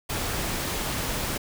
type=noise; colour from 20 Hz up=pink; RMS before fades=-29 dBFS; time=0.09-1.38 s; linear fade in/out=10 ms; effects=none